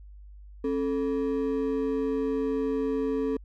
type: ring-modulated tone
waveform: triangle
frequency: 355.1 Hz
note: F4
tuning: 29 cents sharp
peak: -20 dBFS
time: 0.64-3.37 s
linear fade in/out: 5 ms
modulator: 84.5 Hz
effects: added 50 Hz sine -44 dBFS peak until 3.44 s